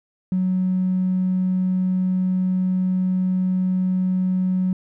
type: tone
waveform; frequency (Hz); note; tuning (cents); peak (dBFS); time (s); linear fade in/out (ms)
triangle; 185; F#3; 0; -14; 0.32-4.73; 2
effects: tanh soft clip ceiling -15 dBFS